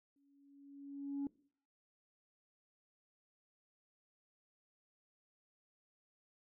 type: tone with exponential growth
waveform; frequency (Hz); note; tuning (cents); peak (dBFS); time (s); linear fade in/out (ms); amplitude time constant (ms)
sine; 280.4; C#4; +20; -33; 0.16-1.27; 2; 240
effects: noise-tail reverb RT60 0.5 s tail -21 dB re dry + tanh soft clip ceiling -34 dBFS